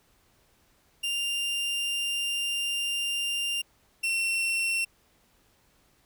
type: tone pair in turn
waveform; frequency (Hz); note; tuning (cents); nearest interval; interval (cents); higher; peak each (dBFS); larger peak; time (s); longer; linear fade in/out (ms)
40% pulse; 2794 / 2714; F7 / E7; 0 / +50; minor second; 50; first; -26 / -24; second; 1.03-3.62 / 4.03-4.85; first; 10
effects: pink hiss -65 dBFS RMS until 6.05 s